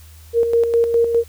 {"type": "tone with tremolo", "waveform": "sine", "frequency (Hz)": 466.2, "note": "A#4", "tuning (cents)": 0, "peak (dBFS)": -11, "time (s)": [0.33, 1.24], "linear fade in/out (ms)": 50, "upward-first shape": "square", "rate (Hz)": 4.9, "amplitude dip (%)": 50, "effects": ["added 79 Hz sine -40 dBFS peak until 1.28 s", "white hiss -49 dBFS RMS until 1.28 s"]}